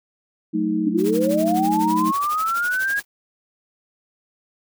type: chord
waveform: sine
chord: D# diminished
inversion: first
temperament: equal with one note detuned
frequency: 185 / 220 / 313.5 Hz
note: F#3 / A3 / D#4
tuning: 0 / 0 / +13 cents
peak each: -26 / -24 / -21 dBFS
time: 0.53-2.12 s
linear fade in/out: 20 ms
type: linear sweep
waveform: sine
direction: up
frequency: 275 to 1661.2 Hz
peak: -19 dBFS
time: 0.86-3 s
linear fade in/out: 10 ms
type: noise with tremolo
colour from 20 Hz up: white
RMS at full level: -32 dBFS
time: 0.97-3.05 s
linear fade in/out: 50 ms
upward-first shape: triangle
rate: 12 Hz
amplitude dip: 100%
effects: none